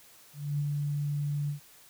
sine tone with ADSR envelope, 145.4 Hz, D3, 17 cents flat, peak -26 dBFS, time 0.33-1.6 s, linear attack 260 ms, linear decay 41 ms, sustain -2 dB, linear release 110 ms, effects white hiss -56 dBFS RMS until 1.89 s

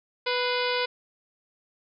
harmonic tone with a mistuned harmonic, 493.8 Hz, B4, in tune, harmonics 1 / 2 / 3 / 4 / 5 / 6 / 7 / 8 / 9 / 10, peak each -28 / -31 / -33 / -34 / -35 / -36 / -36 / -37 / -38 / -38 dBFS, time 0.26-0.86 s, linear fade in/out 10 ms, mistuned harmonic 4, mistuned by +87 cents, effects none

